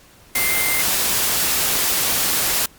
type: tone in noise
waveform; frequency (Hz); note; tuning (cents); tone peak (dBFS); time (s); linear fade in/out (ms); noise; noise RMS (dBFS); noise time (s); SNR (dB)
sine; 2093; C7; 0; -22; 0.35-0.82; 5; white; -19; 0.35-2.66; -6
effects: pink hiss -49 dBFS RMS until 2.78 s + Opus 48 kbps